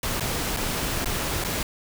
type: noise with dropouts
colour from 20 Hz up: pink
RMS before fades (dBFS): -27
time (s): 0.03-1.63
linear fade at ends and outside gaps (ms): 2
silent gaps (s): 0.198-0.206 / 0.565-0.57 / 1.046-1.057 / 1.44-1.447
effects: none